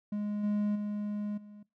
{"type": "tone with level steps", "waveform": "triangle", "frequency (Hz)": 207.7, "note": "G#3", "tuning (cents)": 0, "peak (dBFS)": [-29, -25, -30, -45], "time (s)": [0.12, 1.63], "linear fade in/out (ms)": 5, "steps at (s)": [0.43, 0.75, 1.37], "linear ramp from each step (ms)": 10, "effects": ["noise-tail reverb RT60 0.2 s tail -21 dB re dry"]}